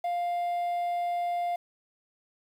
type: tone with quantisation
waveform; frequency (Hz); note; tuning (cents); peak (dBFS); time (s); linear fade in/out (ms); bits
triangle; 700; F5; +4; -25; 0.04-1.56; 5; 9
effects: none